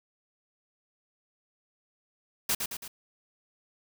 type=noise with echo; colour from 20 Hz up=white; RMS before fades=-27 dBFS; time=2.49-2.55 s; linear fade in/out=5 ms; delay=110 ms; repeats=3; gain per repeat=-5 dB; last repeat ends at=2.88 s; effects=none